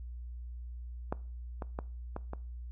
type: clicks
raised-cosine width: 1 ms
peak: -18 / -24 / -22 / -23 / -25 dBFS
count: 5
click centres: 1.125 / 1.622 / 1.789 / 2.164 / 2.334 s
effects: noise-tail reverb RT60 0.4 s tail -21 dB re dry + added 60 Hz sine -40 dBFS peak until 2.71 s